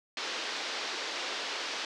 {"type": "band-pass noise", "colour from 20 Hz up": "white", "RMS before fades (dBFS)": -36, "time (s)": [0.17, 1.85], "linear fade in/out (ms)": 2, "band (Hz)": [300, 5100], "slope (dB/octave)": 24, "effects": ["low-pass 8000 Hz 12 dB/octave"]}